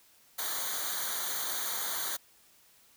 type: noise with comb filter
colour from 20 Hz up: white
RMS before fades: -34 dBFS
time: 0.38-2.17 s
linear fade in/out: 10 ms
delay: 0.38 ms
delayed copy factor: -0.9
effects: white hiss -62 dBFS RMS until 2.96 s